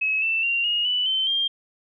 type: tone with pitch steps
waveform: sine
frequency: 2570 / 2665 / 2764 / 2866 / 2973 / 3083 / 3197 Hz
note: E7 / E7 / F7 / F7 / F#7 / G7 / G7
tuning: -45 / +18 / -19 / +44 / +8 / -29 / +33 cents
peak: -20 dBFS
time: 0.01-1.48 s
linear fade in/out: 10 ms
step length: 210 ms
effects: none